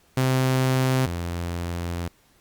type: tone pair in turn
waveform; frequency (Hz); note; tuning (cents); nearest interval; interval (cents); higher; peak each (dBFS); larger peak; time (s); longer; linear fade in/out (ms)
sawtooth; 130.2 / 86.17; C3 / F2; -8 / -23; perfect fifth; 715; first; -15 / -23; first; 0.17-1.06 / 1.06-2.08; second; 5
effects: pink hiss -60 dBFS RMS until 2.4 s + Opus 48 kbps